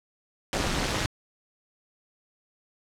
pink noise with amplitude modulation, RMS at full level -23 dBFS, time 0.53-1.06 s, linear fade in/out 0 ms, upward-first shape sine, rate 213 Hz, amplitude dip 90%, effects low-pass 7000 Hz 12 dB/octave

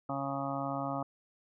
harmonic tone, 138.1 Hz, C#3, 6 cents flat, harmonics 1 / 2 / 4 / 5 / 6 / 7 / 8 / 9, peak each -41 / -38 / -41 / -39 / -41 / -46 / -43 / -41 dBFS, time 0.09-1.03 s, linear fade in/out 5 ms, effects none

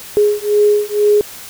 sine beating tone pair, 415.3 / 417.4 Hz, G#4 / G#4, 0 / +9 cents, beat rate 2.1 Hz, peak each -13 dBFS, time 0.17-1.21 s, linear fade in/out 0 ms, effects white hiss -33 dBFS RMS until 1.49 s

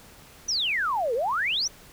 sine exponential two-way sweep, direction down then up, 6160 to 440 to 6160 Hz, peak -23 dBFS, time 0.48-1.68 s, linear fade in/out 10 ms, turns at 1.14 s, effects pink hiss -50 dBFS RMS until 1.92 s

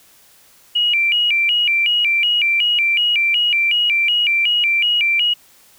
sine tone with vibrato, 2610 Hz, E7, 18 cents flat, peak -13 dBFS, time 0.75-5.34 s, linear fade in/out 10 ms, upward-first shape square, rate 2.7 Hz, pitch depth 180 cents each way, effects white hiss -50 dBFS RMS until 5.78 s

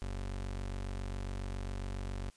30% pulse tone, 47.3 Hz, F#1, 39 cents sharp, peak -34 dBFS, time 0.02-2.3 s, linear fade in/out 0 ms, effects white hiss -66 dBFS RMS until 2.36 s + resampled to 22050 Hz

